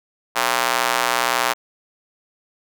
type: tone with high-pass filter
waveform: square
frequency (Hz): 60.8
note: B1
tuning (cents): -26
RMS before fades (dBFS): -20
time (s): 0.35-1.54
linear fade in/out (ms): 20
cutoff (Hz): 930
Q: 1.2
effects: none